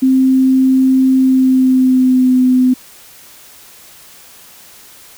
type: tone with pitch glide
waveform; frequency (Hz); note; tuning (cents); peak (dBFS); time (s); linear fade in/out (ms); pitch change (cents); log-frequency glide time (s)
sine; 262 to 254.5; C4 to C4; +2 to -48; -7; 0.02-2.74; 10; -50; 1.17-2.38
effects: white hiss -40 dBFS RMS until 5.17 s